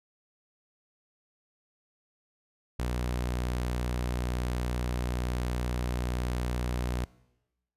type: tone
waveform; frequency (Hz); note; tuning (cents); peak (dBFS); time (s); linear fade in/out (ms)
sawtooth; 61.1; B1; -18; -25; 2.79-7.05; 5
effects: noise-tail reverb RT60 1.0 s tail -22 dB re dry + resampled to 32000 Hz